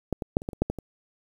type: clicks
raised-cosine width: 2 ms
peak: -12 / -17 / -6 / -27 / -16 / -25 / -8 / -14 / -22 dBFS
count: 9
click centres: 0.127 / 0.222 / 0.369 / 0.419 / 0.489 / 0.532 / 0.62 / 0.7 / 0.787 s
effects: 8-bit